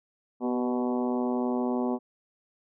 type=harmonic tone with a mistuned harmonic; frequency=123.47 Hz; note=B2; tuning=in tune; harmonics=2 / 3 / 4 / 5 / 6 / 7 / 8 / 9; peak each=-27 / -32 / -36 / -37 / -38 / -39 / -42 / -45 dBFS; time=0.4-1.99 s; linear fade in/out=50 ms; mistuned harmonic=3; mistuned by=+40 cents; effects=none